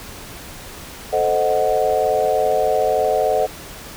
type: chord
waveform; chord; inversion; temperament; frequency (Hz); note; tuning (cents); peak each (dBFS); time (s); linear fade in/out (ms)
sine; A diminished seventh; none; equal; 440 / 523.3 / 622.3 / 740; A4 / C5 / Eb5 / Gb5; 0 / 0 / 0 / 0; -21 / -21 / -20 / -20; 1.12-3.47; 20
effects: pink hiss -36 dBFS RMS until 3.96 s